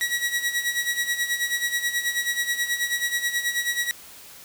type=tone with tremolo; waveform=sawtooth; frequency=1921 Hz; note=B6; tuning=48 cents flat; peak=-17 dBFS; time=0.01-3.91 s; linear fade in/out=0 ms; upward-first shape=sine; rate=9.3 Hz; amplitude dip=70%; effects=white hiss -45 dBFS RMS until 4.44 s